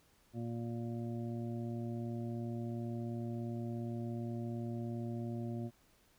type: harmonic tone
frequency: 117.2 Hz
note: A#2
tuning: 10 cents sharp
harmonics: 1 / 2 / 3 / 5 / 6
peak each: -40 / -41 / -46 / -52 / -54 dBFS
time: 0.33-5.71 s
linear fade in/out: 50 ms
effects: pink hiss -69 dBFS RMS until 6.18 s